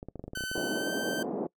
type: clicks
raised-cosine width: 2 ms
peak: -26 dBFS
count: 12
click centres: 0.029 / 0.086 / 0.157 / 0.195 / 0.24 / 0.28 / 0.334 / 0.374 / 0.408 / 0.438 / 0.515 / 0.579 s
type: tone with pitch glide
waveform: sawtooth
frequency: 1521 to 1551.2 Hz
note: F#6 to G6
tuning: +47 to -19 cents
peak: -30 dBFS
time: 0.35-1.23 s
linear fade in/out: 5 ms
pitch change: +34 cents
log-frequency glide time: 0.69-0.92 s
type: band-pass noise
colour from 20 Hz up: pink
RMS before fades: -33 dBFS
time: 0.55-1.47 s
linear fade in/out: 5 ms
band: 220 to 670 Hz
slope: 24 dB/octave
effects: noise-tail reverb RT60 0.1 s tail -22 dB re dry